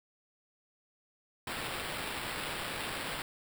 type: noise with sample-and-hold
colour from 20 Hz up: blue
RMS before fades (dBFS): -38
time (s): 1.47-3.22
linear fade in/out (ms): 2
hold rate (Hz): 6300
effects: none